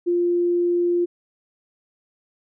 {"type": "tone", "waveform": "sine", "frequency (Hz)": 349.2, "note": "F4", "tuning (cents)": 0, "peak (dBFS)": -17, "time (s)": [0.06, 1.06], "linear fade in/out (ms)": 20, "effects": []}